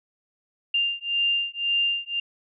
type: beating tone pair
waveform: sine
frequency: 2794 / 2795.9 Hz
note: F7 / F7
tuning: 0 / +1 cents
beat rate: 1.9 Hz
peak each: -25 dBFS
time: 0.74-2.2 s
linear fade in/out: 5 ms
effects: none